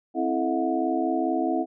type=tone cluster; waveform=sine; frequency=264.1 / 328.7 / 434 / 645 / 723 Hz; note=C4 / E4 / A4 / E5 / F#5; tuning=+16 / -5 / -24 / -38 / -40 cents; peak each=-28 / -26 / -33 / -31 / -28 dBFS; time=0.14-1.66 s; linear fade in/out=50 ms; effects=none